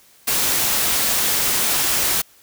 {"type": "noise", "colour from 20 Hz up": "white", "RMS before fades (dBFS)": -19, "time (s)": [0.27, 2.22], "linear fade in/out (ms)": 10, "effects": ["white hiss -52 dBFS RMS until 2.42 s"]}